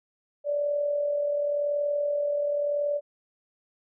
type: tone with amplitude modulation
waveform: sine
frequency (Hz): 581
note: D5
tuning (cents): -19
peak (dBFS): -22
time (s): 0.44-3.01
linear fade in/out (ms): 50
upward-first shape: sine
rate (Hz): 40.9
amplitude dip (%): 40
effects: none